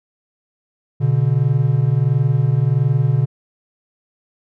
triangle tone pair together, 122.25 / 143.7 Hz, B2 / D3, -17 / -37 cents, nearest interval minor third, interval 280 cents, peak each -14 dBFS, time 1-3.26 s, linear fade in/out 20 ms, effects none

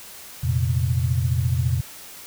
sine chord, F suspended fourth, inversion none, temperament just, 87.31 / 116.41 / 130.96 Hz, F2 / Bb2 / C3, 0 / -2 / +2 cents, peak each -23 dBFS, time 0.43-1.81 s, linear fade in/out 10 ms, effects white hiss -41 dBFS RMS until 2.26 s

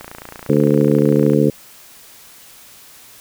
click train, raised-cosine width 0.5 ms, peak -17 dBFS, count 39, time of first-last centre 0.01-1.334 s, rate 28.7 Hz
harmonic tone, 73.42 Hz, D2, in tune, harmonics 2 / 3 / 4 / 5 / 6 / 7, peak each -17 / -17 / -17 / -21 / -17 / -21 dBFS, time 0.49-1.5 s, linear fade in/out 5 ms
effects white hiss -43 dBFS RMS until 3.2 s

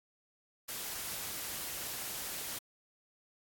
white noise, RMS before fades -40 dBFS, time 0.68-2.59 s, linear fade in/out 10 ms, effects AAC 64 kbps

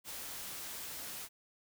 white noise, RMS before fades -44 dBFS, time 0.04-1.29 s, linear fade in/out 50 ms, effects none

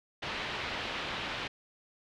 white low-pass noise, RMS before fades -37 dBFS, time 0.22-1.48 s, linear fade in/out 10 ms, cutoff 3500 Hz, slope 24 dB/octave, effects none

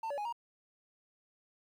triangle tone with pitch steps, 896 / 570 / 831 / 942 Hz, A5 / C#5 / G#5 / A#5, +31 / +48 / +1 / +18 cents, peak -33 dBFS, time 0.03-0.326 s, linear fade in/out 5 ms, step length 74 ms, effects 11-bit

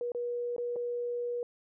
sine tone with dropouts, 482 Hz, B4, 42 cents flat, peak -31 dBFS, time 0.01-1.43 s, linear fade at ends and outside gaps 1 ms, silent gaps 0.119-0.148 / 0.564-0.581 / 0.759-0.763 s, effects none

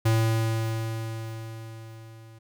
square tone with level ramp, 112.3 Hz, A2, 36 cents sharp, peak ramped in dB -19 to -47 dBFS, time 0.05-2.39 s, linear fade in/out 10 ms, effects none

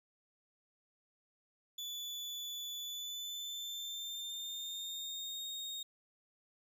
35% pulse tone with pitch glide, 3466 to 3715 Hz, A7 to A#7, -27 to -7 cents, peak -39 dBFS, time 1.78-5.83 s, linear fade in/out 5 ms, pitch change +120 cents, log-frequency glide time 2.81-5.45 s, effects none

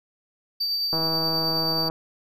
triangle tone with tremolo, 4633 Hz, D8, 24 cents flat, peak -21 dBFS, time 0.6-1.89 s, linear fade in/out 10 ms, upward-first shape sine, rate 9.4 Hz, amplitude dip 25%
click train, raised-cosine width 1 ms, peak -16 dBFS, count 158, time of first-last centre 0.93-1.899 s, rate 162 Hz
effects none

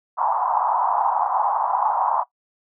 white band-pass noise, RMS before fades -21 dBFS, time 0.17-2.24 s, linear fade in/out 20 ms, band 780 to 1000 Hz, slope 48 dB/octave, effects noise-tail reverb RT60 0.1 s tail -18 dB re dry

